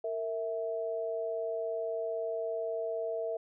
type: tone pair together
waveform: sine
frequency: 458.8 / 655 Hz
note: A#4 / E5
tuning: -28 / -11 cents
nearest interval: tritone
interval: 617 cents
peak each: -35 / -34 dBFS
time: 0.04-3.37 s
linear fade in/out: 5 ms
effects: none